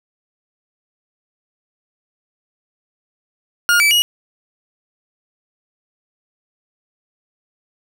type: tone with pitch steps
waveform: 40% pulse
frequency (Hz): 1423 / 2309 / 2896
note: F6 / D7 / F#7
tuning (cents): +32 / -30 / -38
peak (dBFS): -10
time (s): 3.69-4.02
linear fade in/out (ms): 0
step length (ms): 110
effects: none